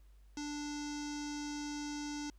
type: tone with low-pass filter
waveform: square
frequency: 293.7 Hz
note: D4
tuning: in tune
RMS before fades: -41 dBFS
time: 0.37-2.3 s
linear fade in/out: 2 ms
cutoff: 6000 Hz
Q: 5.3
effects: added 50 Hz sine -57 dBFS peak until 2.38 s + pink hiss -75 dBFS RMS until 2.38 s